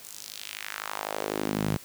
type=tone with high-pass filter sweep; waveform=sawtooth; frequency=52 Hz; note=G#1; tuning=3 cents sharp; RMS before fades=-33 dBFS; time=0.04-1.77 s; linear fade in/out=10 ms; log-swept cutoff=8300 to 130 Hz; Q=1.8; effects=white hiss -48 dBFS RMS until 1.84 s

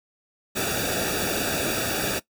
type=noise with comb filter; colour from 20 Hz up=pink; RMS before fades=-26 dBFS; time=0.55-2.2 s; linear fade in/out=20 ms; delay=0.96 ms; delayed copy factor=-0.9; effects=noise-tail reverb RT60 0.1 s tail -18 dB re dry

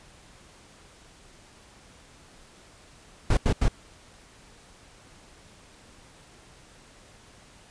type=noise bursts; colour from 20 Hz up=brown; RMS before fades=-20 dBFS; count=3; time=3.3-3.684 s; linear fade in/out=5 ms; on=72 ms; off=84 ms; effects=pink hiss -53 dBFS RMS until 7.7 s + resampled to 22050 Hz

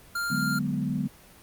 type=tone; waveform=square; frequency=1396.9 Hz; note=F6; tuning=in tune; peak=-28 dBFS; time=0.15-0.59 s; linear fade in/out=5 ms
type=chord; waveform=sine; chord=G# half-diminished seventh; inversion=second; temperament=equal; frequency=146.83 / 185 / 207.7 / 246.9 Hz; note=D3 / F#3 / G#3 / B3; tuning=0 / 0 / 0 / 0 cents; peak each=-31 dBFS; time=0.3-1.08 s; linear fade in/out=10 ms
effects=pink hiss -52 dBFS RMS until 1.42 s + Opus 32 kbps

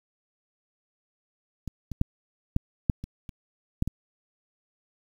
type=clicks; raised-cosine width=5 ms; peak=-21 / -22 / -9 / -10 / -8 / -23 / -27 / -11 / -17 dBFS; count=9; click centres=1.677 / 1.917 / 2.014 / 2.564 / 2.898 / 3.04 / 3.292 / 3.824 / 3.876 s; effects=8-bit

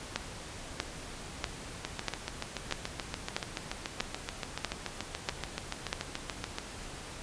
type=two click trains; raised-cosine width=0.2 ms; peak=-16 / -12 dBFS; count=34 / 10; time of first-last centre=1.85-6.585 / 0.16-5.929 s; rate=6.97 / 1.56 Hz; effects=pink hiss -44 dBFS RMS until 7.22 s + resampled to 22050 Hz

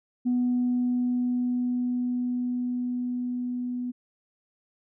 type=tone with level ramp; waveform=sine; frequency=246.9 Hz; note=B3; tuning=in tune; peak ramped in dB=-20 to -28 dBFS; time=0.25-3.92 s; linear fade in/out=20 ms; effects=tanh soft clip ceiling -18 dBFS

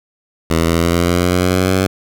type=linear sweep; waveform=10% pulse; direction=up; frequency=81.2 to 95.2 Hz; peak=-4 dBFS; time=0.5-1.87 s; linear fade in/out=5 ms; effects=none

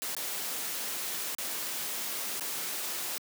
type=noise with dropouts; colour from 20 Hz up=white; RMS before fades=-35 dBFS; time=0.02-3.18 s; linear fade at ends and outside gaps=0 ms; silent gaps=0.15-0.166 / 1.349-1.384 / 2.397-2.408 s; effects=high-pass 200 Hz 12 dB/octave

